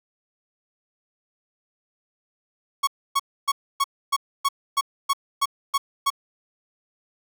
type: tone bursts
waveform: 45% pulse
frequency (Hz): 1107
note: C#6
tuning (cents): -3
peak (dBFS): -18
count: 11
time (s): 2.83-6.103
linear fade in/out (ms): 10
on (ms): 43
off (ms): 280
effects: none